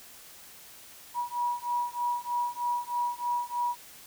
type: beating tone pair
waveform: sine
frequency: 964 / 967.2 Hz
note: B5 / B5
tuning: -42 / -36 cents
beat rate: 3.2 Hz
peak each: -31 dBFS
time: 1.14-3.76 s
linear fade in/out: 50 ms
effects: white hiss -50 dBFS RMS until 4.06 s